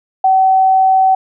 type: tone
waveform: sine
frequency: 761 Hz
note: F#5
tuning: 48 cents sharp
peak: -7 dBFS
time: 0.24-1.15 s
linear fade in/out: 5 ms
effects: none